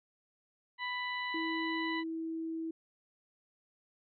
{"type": "harmonic tone", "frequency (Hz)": 991, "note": "B5", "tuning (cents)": 6, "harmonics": [1, 2, 3, 4], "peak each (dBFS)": [-39, -37, -45, -46], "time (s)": [0.78, 2.04], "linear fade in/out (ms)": 50}
{"type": "tone", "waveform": "sine", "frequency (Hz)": 325.1, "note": "E4", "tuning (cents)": -24, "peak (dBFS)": -35, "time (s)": [1.34, 2.71], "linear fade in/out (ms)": 5}
{"effects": []}